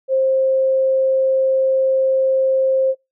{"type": "tone", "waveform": "sine", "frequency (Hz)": 529, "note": "C5", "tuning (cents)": 19, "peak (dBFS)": -13, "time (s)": [0.08, 2.95], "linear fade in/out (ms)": 50, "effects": ["noise-tail reverb RT60 0.2 s tail -24 dB re dry"]}